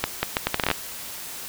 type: accelerating click train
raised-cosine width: 0.3 ms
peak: -4 dBFS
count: 11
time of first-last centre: 0.04-0.713 s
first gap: 190 ms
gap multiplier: 0.73
effects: white hiss -36 dBFS RMS until 1.48 s